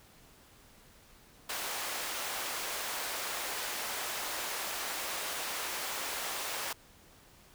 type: high-pass noise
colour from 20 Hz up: pink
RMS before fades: -37 dBFS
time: 1.49-6.73 s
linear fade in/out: 5 ms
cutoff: 640 Hz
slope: 12 dB/octave
effects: pink hiss -59 dBFS RMS until 7.54 s